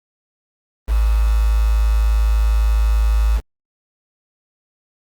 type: tone with quantisation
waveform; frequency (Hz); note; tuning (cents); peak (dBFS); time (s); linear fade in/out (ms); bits
sine; 54.1; A1; -29; -12; 0.87-3.41; 50; 5
effects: Opus 24 kbps